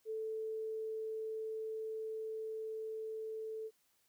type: tone with level ramp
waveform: sine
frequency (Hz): 439.8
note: A4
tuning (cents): -1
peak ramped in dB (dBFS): -37 to -40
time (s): 0.05-3.71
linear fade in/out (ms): 50
effects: white hiss -75 dBFS RMS until 4.08 s